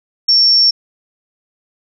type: tone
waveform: sine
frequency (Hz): 5460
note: F8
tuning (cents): -40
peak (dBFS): -7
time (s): 0.28-0.71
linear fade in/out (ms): 10
effects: none